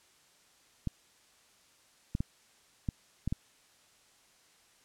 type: clicks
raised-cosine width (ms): 5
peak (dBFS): -19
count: 6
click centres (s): 0.873 / 2.151 / 2.205 / 2.888 / 3.276 / 3.325
effects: white hiss -64 dBFS RMS until 4.84 s + low-pass 9000 Hz 12 dB/octave